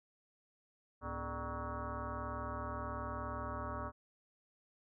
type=tone with frequency modulation; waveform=sine; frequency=593 Hz; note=D5; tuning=17 cents sharp; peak=-38 dBFS; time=1.01-3.92 s; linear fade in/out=50 ms; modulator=175 Hz; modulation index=4.3; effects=none